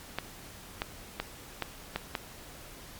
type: clicks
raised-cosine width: 0.3 ms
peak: -14 dBFS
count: 6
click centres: 0.186 / 0.819 / 1.2 / 1.623 / 1.96 / 2.152 s
effects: pink hiss -48 dBFS RMS until 2.99 s + MP3 96 kbps